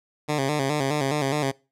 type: tone with vibrato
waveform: 10% pulse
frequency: 142.6 Hz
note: C#3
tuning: 49 cents sharp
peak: -14 dBFS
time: 0.28-1.52 s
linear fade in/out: 20 ms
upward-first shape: square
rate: 4.8 Hz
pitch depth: 88 cents each way
effects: noise-tail reverb RT60 0.3 s tail -23 dB re dry + low-pass 10000 Hz 12 dB/octave